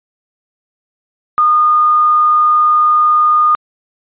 sine tone with quantisation, 1223 Hz, D#6, 30 cents flat, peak -7 dBFS, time 1.38-3.55 s, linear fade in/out 0 ms, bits 6, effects resampled to 8000 Hz

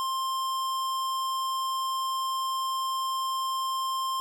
sine tone with hard clipping, 1055 Hz, C6, 14 cents sharp, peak -29 dBFS, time 0-4.2 s, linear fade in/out 0 ms, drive 18 dB, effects none

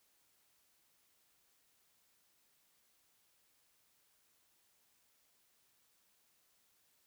silence, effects white hiss -74 dBFS RMS until 7.06 s

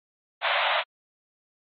pink band-pass noise, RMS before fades -24 dBFS, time 0.41-0.84 s, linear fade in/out 50 ms, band 580 to 3800 Hz, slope 96 dB/octave, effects MP3 32 kbps

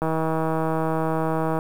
click train, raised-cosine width 1 ms, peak -11 dBFS, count 252, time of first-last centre 0.02-1.589 s, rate 160 Hz, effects 7-bit

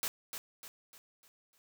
white noise with echo, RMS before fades -35 dBFS, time 0.03-0.08 s, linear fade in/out 0 ms, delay 300 ms, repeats 5, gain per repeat -7 dB, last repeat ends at 1.58 s, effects none

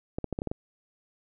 clicks, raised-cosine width 2 ms, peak -17 dBFS, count 7, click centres 0.185 / 0.243 / 0.327 / 0.389 / 0.419 / 0.473 / 0.515 s, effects none

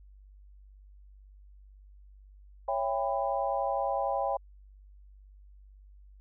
sine chord, C# half-diminished seventh, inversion none, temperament just, 554.4 / 665.2 / 798.3 / 997.9 Hz, C#5 / E5 / G5 / B5, 0 / +16 / +31 / +18 cents, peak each -32 / -34 / -31 / -36 dBFS, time 2.68-4.37 s, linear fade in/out 5 ms, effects added 49 Hz sine -51 dBFS peak until 6.2 s

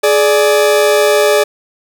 40% pulse tone pair together, 420.2 / 587.3 Hz, G#4 / D5, +20 / 0 cents, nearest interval tritone, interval 580 cents, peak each -10 dBFS, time 0.03-1.44 s, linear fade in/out 10 ms, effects none

